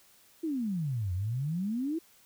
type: exponential two-way sweep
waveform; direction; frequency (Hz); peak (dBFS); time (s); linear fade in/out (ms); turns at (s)
sine; down then up; 340 to 87 to 340; -29; 0.43-1.99; 10; 1.13
effects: white hiss -61 dBFS RMS until 2.25 s